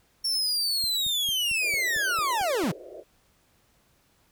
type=linear sweep; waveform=40% pulse; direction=down; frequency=5480 to 128.7 Hz; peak=-23 dBFS; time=0.24-2.72 s; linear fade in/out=10 ms
type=click train; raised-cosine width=5 ms; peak=-32 dBFS; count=9; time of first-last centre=0.84-2.638 s; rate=4.45 Hz
type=band-pass noise; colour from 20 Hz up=white; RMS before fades=-43 dBFS; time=1.6-3.04 s; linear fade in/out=50 ms; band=330 to 660 Hz; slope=96 dB/octave
effects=pink hiss -65 dBFS RMS until 4.31 s